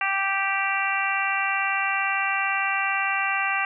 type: harmonic tone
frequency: 391.1 Hz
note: G4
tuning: 4 cents flat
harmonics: 2 / 3 / 4 / 5 / 6 / 7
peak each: -29 / -29 / -29 / -29 / -29 / -29 dBFS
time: 0.01-3.65 s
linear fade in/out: 2 ms
effects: none